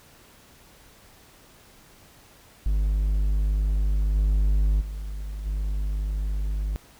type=tone with level steps; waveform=triangle; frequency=50.8 Hz; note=G#1; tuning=38 cents flat; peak=-18 / -16 / -28 / -22 dBFS; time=2.66-6.76 s; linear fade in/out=0 ms; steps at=4.14 / 4.8 / 5.45 s; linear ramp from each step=20 ms; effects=pink hiss -53 dBFS RMS until 6.99 s